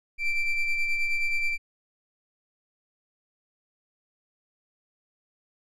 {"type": "ring-modulated tone", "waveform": "triangle", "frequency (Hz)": 1174.7, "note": "D6", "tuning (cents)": 0, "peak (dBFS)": -18, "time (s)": [0.18, 1.58], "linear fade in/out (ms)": 50, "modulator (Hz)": 1170, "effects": []}